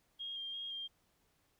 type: tone with vibrato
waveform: sine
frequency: 3226 Hz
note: G7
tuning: 49 cents sharp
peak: -40 dBFS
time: 0.19-0.88 s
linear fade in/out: 20 ms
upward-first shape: square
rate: 2.9 Hz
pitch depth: 15 cents each way
effects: pink hiss -75 dBFS RMS until 1.59 s